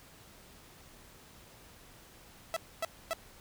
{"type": "tone bursts", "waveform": "sawtooth", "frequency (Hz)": 658, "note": "E5", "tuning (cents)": -3, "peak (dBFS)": -27, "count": 3, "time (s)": [2.54, 3.132], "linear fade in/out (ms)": 0, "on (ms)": 24, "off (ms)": 260, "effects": ["pink hiss -56 dBFS RMS until 3.4 s"]}